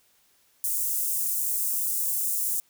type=high-pass noise; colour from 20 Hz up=white; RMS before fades=-27 dBFS; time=0.64-2.6 s; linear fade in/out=0 ms; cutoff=7700 Hz; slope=24 dB/octave; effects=white hiss -64 dBFS RMS until 2.69 s